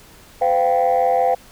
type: chord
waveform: sine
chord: C suspended fourth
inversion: none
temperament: equal with one note detuned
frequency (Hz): 511.6 / 698.5 / 784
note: C5 / F5 / G5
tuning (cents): -39 / 0 / 0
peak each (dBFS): -17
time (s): 0.41-1.35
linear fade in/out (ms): 10
effects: tanh soft clip ceiling -9 dBFS + pink hiss -46 dBFS RMS until 1.51 s